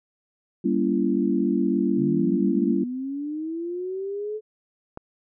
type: chord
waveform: sine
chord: G diminished seventh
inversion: none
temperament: just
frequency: 196 / 235.2 / 282.2 / 338.7 Hz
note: G3 / Bb3 / Db4 / Fb4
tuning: 0 / +16 / +31 / +47 cents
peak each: -25 dBFS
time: 0.64-2.84 s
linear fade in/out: 10 ms
type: linear sweep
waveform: sine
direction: up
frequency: 135.1 to 434.9 Hz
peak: -27 dBFS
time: 1.96-4.41 s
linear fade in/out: 50 ms
type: click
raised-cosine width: 1 ms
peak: -21 dBFS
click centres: 4.974 s
effects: none